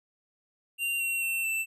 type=tone with pitch steps; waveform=square; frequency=2773 / 2736 / 2700 / 2665 Hz; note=F7 / F7 / E7 / E7; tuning=-13 / -36 / +41 / +18 cents; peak=-28 dBFS; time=0.78-1.66 s; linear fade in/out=50 ms; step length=220 ms; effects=none